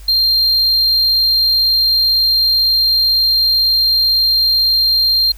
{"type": "tone", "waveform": "triangle", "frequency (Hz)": 4186, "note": "C8", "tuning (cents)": 0, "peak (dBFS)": -9, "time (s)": [0.08, 5.32], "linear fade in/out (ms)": 5, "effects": ["added 50 Hz sine -32 dBFS peak until 5.37 s", "white hiss -45 dBFS RMS until 5.37 s"]}